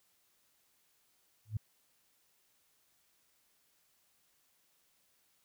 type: tone with exponential growth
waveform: sine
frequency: 107.7 Hz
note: A2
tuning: 37 cents flat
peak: -28 dBFS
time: 1.45-1.57 s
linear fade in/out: 5 ms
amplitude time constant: 24 ms
effects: white hiss -73 dBFS RMS until 5.44 s